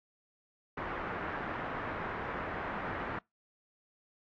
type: low-pass noise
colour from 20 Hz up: white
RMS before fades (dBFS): -38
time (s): 0.77-3.19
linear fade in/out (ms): 5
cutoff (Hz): 1700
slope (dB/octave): 24
effects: noise-tail reverb RT60 0.2 s tail -26 dB re dry + AAC 64 kbps